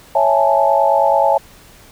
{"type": "chord", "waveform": "sine", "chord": "A major seventh", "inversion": "first", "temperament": "equal", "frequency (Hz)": [554.4, 659.3, 830.6, 880], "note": ["C#5", "E5", "G#5", "A5"], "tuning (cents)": [0, 0, 0, 0], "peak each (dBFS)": -16, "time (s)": [0.15, 1.38], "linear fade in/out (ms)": 5, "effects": ["pink hiss -44 dBFS RMS until 1.91 s"]}